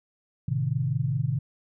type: chord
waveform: sine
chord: A diminished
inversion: none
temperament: equal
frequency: 110 / 130.81 / 155.56 Hz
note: A2 / C3 / Eb3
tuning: 0 / 0 / 0 cents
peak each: -30 / -26 / -29 dBFS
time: 0.48-1.39 s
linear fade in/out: 5 ms
effects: none